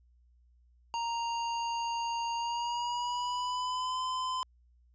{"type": "tone with pitch glide", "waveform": "square", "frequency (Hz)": [932.3, 1022.6], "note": ["A#5", "C6"], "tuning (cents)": [0, -40], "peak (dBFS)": -32, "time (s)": [0.94, 4.43], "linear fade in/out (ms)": 0, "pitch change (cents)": 160, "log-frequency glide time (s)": [2.35, 4], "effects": ["added 60 Hz sine -61 dBFS peak until 4.94 s", "resampled to 16000 Hz"]}